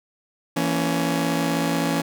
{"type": "chord", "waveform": "sawtooth", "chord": "A# diminished", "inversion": "second", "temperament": "just", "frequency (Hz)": [167.82, 233.1, 279.7], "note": ["E3", "A#3", "C#4"], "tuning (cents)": [31, 0, 16], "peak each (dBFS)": [-21, -24, -20], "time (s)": [0.56, 2.02], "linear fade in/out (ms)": 10, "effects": []}